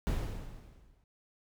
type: noise with exponential decay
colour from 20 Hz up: brown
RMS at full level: -28 dBFS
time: 0.07-1.04 s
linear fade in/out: 0 ms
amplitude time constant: 210 ms
effects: none